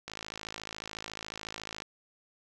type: click train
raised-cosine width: 0.2 ms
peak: -21 dBFS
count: 95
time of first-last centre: 0.08-1.821 s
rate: 54 Hz
effects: none